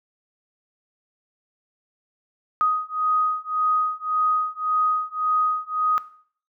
sine beating tone pair, 1249 / 1250.8 Hz, D#6 / D#6, +6 / +9 cents, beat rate 1.8 Hz, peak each -22 dBFS, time 2.61-5.98 s, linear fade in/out 0 ms, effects noise-tail reverb RT60 0.5 s tail -17 dB re dry

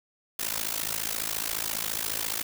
white noise with amplitude modulation, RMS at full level -27 dBFS, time 0.39-2.43 s, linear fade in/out 5 ms, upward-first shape sine, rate 54.5 Hz, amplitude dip 95%, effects none

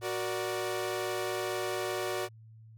sawtooth chord, Gb augmented, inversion none, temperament equal with one note detuned, 370 / 472.1 / 587.3 Hz, Gb4 / Bb4 / D5, 0 / +22 / 0 cents, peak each -30 / -35 / -33 dBFS, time 0.01-2.29 s, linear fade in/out 50 ms, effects added 111 Hz sine -50 dBFS peak until 2.77 s

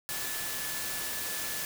sine tone in noise, 1734 Hz, A6, 26 cents flat, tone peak -43 dBFS, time 0.09-1.65 s, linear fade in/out 0 ms, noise white, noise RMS -35 dBFS, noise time 0.09-1.65 s, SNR -11 dB, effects none

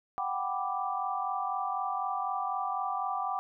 sine chord, G major seventh, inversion third, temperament equal, 740 / 784 / 987.8 / 1174.7 Hz, F#5 / G5 / B5 / D6, 0 / 0 / 0 / 0 cents, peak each -36 / -34 / -39 / -34 dBFS, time 0.18-3.39 s, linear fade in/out 0 ms, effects none

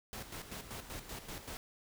pink noise with tremolo, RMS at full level -44 dBFS, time 0.13-1.57 s, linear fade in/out 0 ms, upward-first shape square, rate 5.2 Hz, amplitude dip 60%, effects none

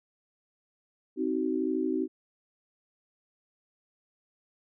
sine chord, C diminished, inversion none, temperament just, 261.6 / 314 / 376.7 Hz, C4 / Eb4 / Gb4, 0 / +16 / +31 cents, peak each -31 / -30 / -31 dBFS, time 1.16-2.08 s, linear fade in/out 50 ms, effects none

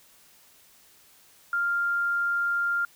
sine tone, 1396.9 Hz, F6, in tune, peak -23 dBFS, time 1.53-2.85 s, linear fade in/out 2 ms, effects white hiss -57 dBFS RMS until 2.95 s

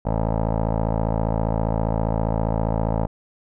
15% pulse tone with low-pass filter, 55 Hz, A1, in tune, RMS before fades -22 dBFS, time 0.05-3.07 s, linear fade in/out 10 ms, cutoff 770 Hz, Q 3.6, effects none

